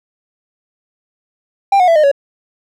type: tone with pitch steps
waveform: triangle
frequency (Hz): 792 / 726.3 / 666 / 610.7 / 560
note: G5 / F#5 / E5 / D#5 / C#5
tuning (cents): +18 / -32 / +18 / -32 / +18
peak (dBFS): -5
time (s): 1.72-2.115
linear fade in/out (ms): 5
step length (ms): 79
effects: none